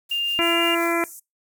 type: noise with tremolo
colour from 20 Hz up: blue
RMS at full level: -40 dBFS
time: 0.09-0.93 s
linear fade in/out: 10 ms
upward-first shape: sine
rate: 5.6 Hz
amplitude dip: 55%
type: tone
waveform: sine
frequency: 2803 Hz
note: F7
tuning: 6 cents sharp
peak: -21 dBFS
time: 0.11-0.75 s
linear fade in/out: 5 ms
type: harmonic tone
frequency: 338 Hz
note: E4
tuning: 43 cents sharp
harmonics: 1 / 2 / 3 / 4 / 5 / 6 / 7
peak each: -23 / -27 / -29 / -28 / -32 / -29 / -28 dBFS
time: 0.39-1.04 s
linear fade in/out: 0 ms
type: band-pass noise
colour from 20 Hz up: white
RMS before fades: -41 dBFS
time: 0.41-1.2 s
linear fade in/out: 10 ms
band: 6300 to 14000 Hz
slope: 48 dB/octave
effects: noise-tail reverb RT60 0.2 s tail -24 dB re dry